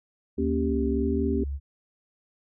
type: tone with vibrato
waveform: sine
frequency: 73.5 Hz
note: D2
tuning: 2 cents sharp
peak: -28 dBFS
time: 0.37-1.6 s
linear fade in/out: 50 ms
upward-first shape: square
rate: 1.5 Hz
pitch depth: 92 cents each way
type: chord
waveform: sine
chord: G diminished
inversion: first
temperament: equal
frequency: 233.1 / 277.2 / 392 Hz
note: Bb3 / Db4 / G4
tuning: 0 / 0 / 0 cents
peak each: -28 dBFS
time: 0.38-1.44 s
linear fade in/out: 5 ms
effects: none